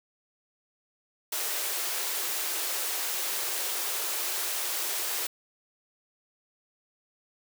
white high-pass noise, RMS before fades -31 dBFS, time 1.32-5.27 s, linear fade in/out 5 ms, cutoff 320 Hz, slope 96 dB/octave, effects none

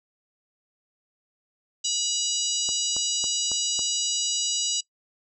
harmonic tone, 970 Hz, B5, 31 cents flat, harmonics 3 / 4 / 5 / 6 / 7 / 8, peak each -31 / -31 / -31 / -31 / -31 / -31 dBFS, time 1.84-4.81 s, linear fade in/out 10 ms
click train, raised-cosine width 1 ms, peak -24 dBFS, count 5, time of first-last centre 2.69-3.792 s, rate 3.63 Hz
effects noise-tail reverb RT60 0.1 s tail -22 dB re dry

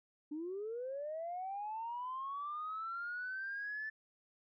sine linear sweep, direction up, 289.6 to 1760 Hz, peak -38 dBFS, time 0.31-3.9 s, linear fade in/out 10 ms, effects tanh soft clip ceiling -34 dBFS

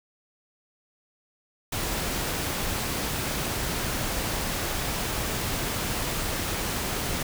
pink noise, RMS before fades -29 dBFS, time 1.72-7.23 s, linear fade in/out 5 ms, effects none

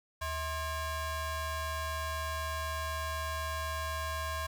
30% pulse ring-modulated tone, 568 Hz, C#5, 42 cents sharp, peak -28 dBFS, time 0.21-4.47 s, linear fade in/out 10 ms, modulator 492 Hz, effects none

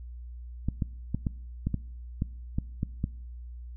clicks, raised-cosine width 5 ms, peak -15 dBFS, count 10, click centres 0.686 / 0.822 / 1.146 / 1.268 / 1.67 / 1.743 / 2.221 / 2.585 / 2.831 / 3.041 s, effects noise-tail reverb RT60 0.8 s tail -23 dB re dry + added 60 Hz sine -39 dBFS peak until 3.76 s

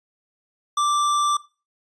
square tone, 1174.7 Hz, D6, in tune, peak -19 dBFS, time 0.77-1.37 s, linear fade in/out 5 ms, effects noise-tail reverb RT60 0.3 s tail -17 dB re dry + resampled to 22050 Hz

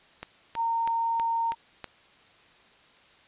click train, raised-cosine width 0.3 ms, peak -20 dBFS, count 6, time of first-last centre 0.23-1.843 s, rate 3.1 Hz
sine tone, 919 Hz, A#5, 25 cents flat, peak -24 dBFS, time 0.55-1.55 s, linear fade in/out 50 ms
effects white hiss -57 dBFS RMS until 3.27 s + resampled to 8000 Hz

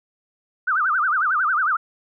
sine tone with vibrato, 1357 Hz, E6, 50 cents sharp, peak -17 dBFS, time 0.67-1.77 s, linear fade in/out 10 ms, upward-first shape sine, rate 11 Hz, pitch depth 240 cents each way, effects none

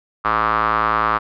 square tone with band-pass filter, 55 Hz, A1, in tune, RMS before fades -18 dBFS, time 0.24-1.19 s, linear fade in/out 20 ms, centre 1200 Hz, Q 5.1, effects resampled to 11025 Hz

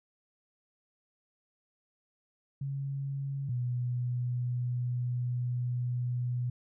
sine tone pair in turn, 138 / 123.12 Hz, C#3 / B2, -7 / -5 cents, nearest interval major second, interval 198 cents, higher first, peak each -32 / -29 dBFS, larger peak second, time 2.61-3.49 / 3.49-6.5 s, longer second, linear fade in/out 5 ms, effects none

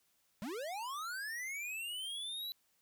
square linear sweep, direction up, 185 to 3994 Hz, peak -40 dBFS, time 0.42-2.52 s, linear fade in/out 0 ms, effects white hiss -75 dBFS RMS until 2.81 s

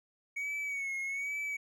triangle tone with vibrato, 2231 Hz, C#7, 11 cents sharp, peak -32 dBFS, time 0.36-1.57 s, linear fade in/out 10 ms, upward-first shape sine, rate 1.2 Hz, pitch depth 58 cents each way, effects none

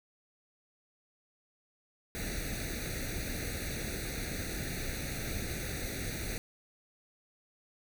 pink noise with comb filter, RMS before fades -37 dBFS, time 2.15-6.38 s, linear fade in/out 0 ms, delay 0.48 ms, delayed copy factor +0.95, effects none

